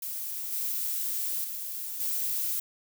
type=noise with level steps; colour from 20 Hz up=violet; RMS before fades=-35 / -31 / -36 / -30 dBFS; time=0.02-2.6 s; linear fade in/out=5 ms; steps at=0.52 / 1.44 / 2 s; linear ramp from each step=5 ms; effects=none